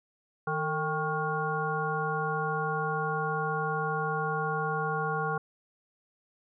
harmonic tone with a mistuned harmonic, 157.4 Hz, D#3, 20 cents sharp, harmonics 1 / 3 / 5 / 7 / 9, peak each -34 / -34 / -34 / -34 / -34 dBFS, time 0.47-5.38 s, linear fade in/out 5 ms, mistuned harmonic 3, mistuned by -71 cents, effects none

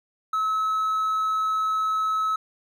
triangle tone, 1292 Hz, E6, 35 cents flat, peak -19 dBFS, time 0.33-2.36 s, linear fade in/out 5 ms, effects tanh soft clip ceiling -15 dBFS

